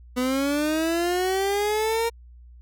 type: linear sweep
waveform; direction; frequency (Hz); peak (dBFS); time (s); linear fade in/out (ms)
30% pulse; up; 246.9 to 466.7; -19; 0.16-2.1; 20
effects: added 60 Hz sine -44 dBFS peak until 2.61 s